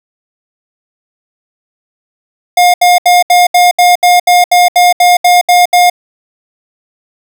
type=tone bursts; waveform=square; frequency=712 Hz; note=F5; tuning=33 cents sharp; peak=-4 dBFS; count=14; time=2.57-5.899 s; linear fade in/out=5 ms; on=170 ms; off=73 ms; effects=none